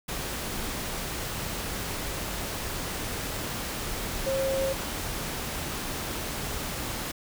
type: tone in noise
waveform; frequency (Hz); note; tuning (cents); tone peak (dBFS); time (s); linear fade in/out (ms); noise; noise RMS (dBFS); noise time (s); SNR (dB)
sine; 537; C5; +45; -25; 4.26-4.73; 10; pink; -33; 0.08-7.12; +5
effects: none